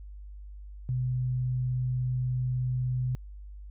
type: tone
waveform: sine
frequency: 126.5 Hz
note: B2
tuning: 42 cents sharp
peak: -26 dBFS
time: 0.89-3.15 s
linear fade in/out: 0 ms
effects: added 50 Hz sine -41 dBFS peak until 3.7 s